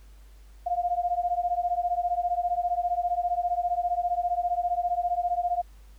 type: beating tone pair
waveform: sine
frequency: 698.5 / 713.5 Hz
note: F5 / F5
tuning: 0 / +37 cents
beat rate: 15 Hz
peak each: -27 dBFS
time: 0.66-5.62 s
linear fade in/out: 10 ms
effects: added 50 Hz sine -47 dBFS peak until 5.98 s + pink hiss -62 dBFS RMS until 5.98 s